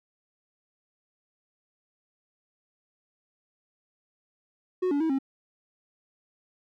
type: tone with pitch steps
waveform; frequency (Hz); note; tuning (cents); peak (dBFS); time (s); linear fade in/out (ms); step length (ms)
triangle; 367.2 / 286 / 321.9 / 269.7; F#4 / D4 / E4 / C#4; -13 / -46 / -41 / -47; -21; 4.82-5.188; 10; 92
effects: none